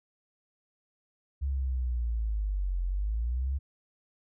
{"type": "linear two-way sweep", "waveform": "sine", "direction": "down then up", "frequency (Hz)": [69.9, 43.65, 69.9], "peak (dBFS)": -27, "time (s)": [1.41, 3.59], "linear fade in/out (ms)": 20, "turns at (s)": 2.83, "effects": []}